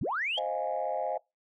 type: linear sweep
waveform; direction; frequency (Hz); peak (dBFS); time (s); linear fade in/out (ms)
sine; up; 65.41 to 3322; -28; 0.01-0.39; 5
type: chord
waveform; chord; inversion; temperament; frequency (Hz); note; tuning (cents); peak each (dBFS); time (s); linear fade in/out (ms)
sine; F minor seventh; second; equal; 523.3 / 622.3 / 698.5 / 830.6; C5 / Eb5 / F5 / Ab5; 0 / 0 / 0 / 0; -35 / -33 / -34 / -34; 0.37-1.18; 10
effects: noise-tail reverb RT60 0.2 s tail -22 dB re dry + tanh soft clip ceiling -21 dBFS